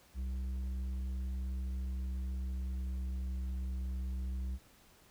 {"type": "tone with tanh clipping", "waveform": "sine", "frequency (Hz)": 64.3, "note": "C2", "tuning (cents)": -30, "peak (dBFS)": -36, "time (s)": [0.14, 4.59], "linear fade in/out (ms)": 50, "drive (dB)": 7, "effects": ["pink hiss -63 dBFS RMS until 5.1 s"]}